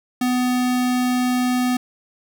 square tone, 249.8 Hz, B3, 20 cents sharp, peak -18 dBFS, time 0.21-1.77 s, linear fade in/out 5 ms, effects none

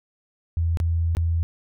sine tone with dropouts, 83.3 Hz, E2, 19 cents sharp, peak -19 dBFS, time 0.57-1.43 s, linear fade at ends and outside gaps 0 ms, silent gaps 0.772-0.801 / 1.15-1.169 s, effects none

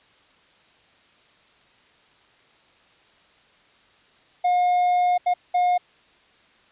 triangle tone bursts at uneven times, 717 Hz, F5, 45 cents sharp, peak -15 dBFS, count 3, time 4.44-5.18 / 5.26-5.34 / 5.54-5.78 s, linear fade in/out 10 ms, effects white hiss -57 dBFS RMS until 6.71 s + resampled to 8000 Hz

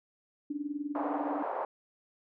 sine tone with tremolo, 291.6 Hz, D4, 12 cents flat, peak -29 dBFS, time 0.5-1.43 s, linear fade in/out 5 ms, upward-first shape triangle, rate 20 Hz, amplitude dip 90%
white band-pass noise, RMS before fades -35 dBFS, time 0.95-1.65 s, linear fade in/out 2 ms, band 520 to 920 Hz, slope 24 dB/octave
effects none

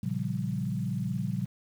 sine chord, G half-diminished seventh, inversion first, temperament equal, 116.54 / 138.59 / 174.61 / 196 Hz, Bb2 / Db3 / F3 / G3, 0 / 0 / 0 / 0 cents, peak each -34 dBFS, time 0.03-1.46 s, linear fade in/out 5 ms, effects 9-bit

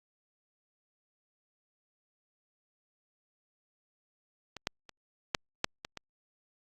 clicks, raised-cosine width 0.2 ms, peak -24 / -12 / -30 / -9 / -9 / -21 / -23 dBFS, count 7, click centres 4.567 / 4.671 / 4.893 / 5.348 / 5.644 / 5.849 / 5.973 s, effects Opus 48 kbps

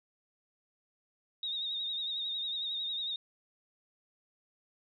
sine tone with vibrato, 3729 Hz, A#7, in tune, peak -33 dBFS, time 1.43-3.16 s, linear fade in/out 2 ms, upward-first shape sine, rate 11 Hz, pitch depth 51 cents each way, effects none

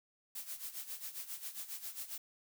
blue noise with tremolo, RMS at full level -42 dBFS, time 0.35-2.18 s, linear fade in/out 5 ms, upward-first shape sine, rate 7.4 Hz, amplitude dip 75%, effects none

